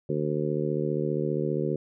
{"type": "harmonic tone", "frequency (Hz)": 75, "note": "D2", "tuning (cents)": 37, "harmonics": [2, 3, 4, 5, 6, 7], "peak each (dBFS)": [-30, -34, -34, -30, -32, -36], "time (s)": [0.09, 1.76], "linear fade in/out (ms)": 5, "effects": []}